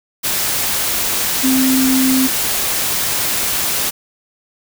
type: tone in noise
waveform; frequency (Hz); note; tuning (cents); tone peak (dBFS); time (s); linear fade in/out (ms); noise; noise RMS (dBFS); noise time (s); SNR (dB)
sine; 261.6; C4; 0; -12; 1.43-2.28; 20; white; -18; 0.23-3.91; +3
effects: none